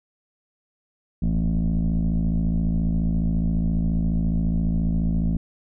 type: tone with frequency modulation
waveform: sine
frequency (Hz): 114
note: A#2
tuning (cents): -38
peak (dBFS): -17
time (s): 1.22-5.37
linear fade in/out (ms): 5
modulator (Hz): 54.5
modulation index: 2.1
effects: tanh soft clip ceiling -17 dBFS